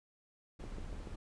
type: noise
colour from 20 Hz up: brown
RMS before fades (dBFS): -44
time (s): 0.59-1.16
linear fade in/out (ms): 10
type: click train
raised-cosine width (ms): 2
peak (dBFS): -33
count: 4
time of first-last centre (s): 0.64-1.073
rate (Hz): 6.93
effects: resampled to 22050 Hz